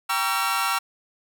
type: chord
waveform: sawtooth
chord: G diminished seventh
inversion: none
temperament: just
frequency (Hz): 784 / 940.8 / 1128.9 / 1354.7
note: G5 / Bb5 / Db6 / Fb6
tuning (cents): 0 / +16 / +31 / +47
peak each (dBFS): -26 / -25 / -25 / -21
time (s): 0.09-0.79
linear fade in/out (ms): 10
effects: none